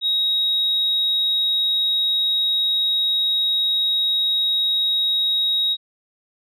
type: tone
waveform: sine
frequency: 3791 Hz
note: A#7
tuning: 28 cents sharp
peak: -16 dBFS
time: 0.01-5.77 s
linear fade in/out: 50 ms
effects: tanh soft clip ceiling -12 dBFS